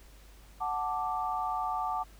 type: chord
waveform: sine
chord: D major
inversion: first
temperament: equal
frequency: 740 / 880 / 1174.7 Hz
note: F#5 / A5 / D6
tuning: 0 / 0 / 0 cents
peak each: -34 dBFS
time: 0.6-2.04 s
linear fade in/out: 20 ms
effects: added 50 Hz sine -52 dBFS peak until 2.19 s + pink hiss -59 dBFS RMS until 2.19 s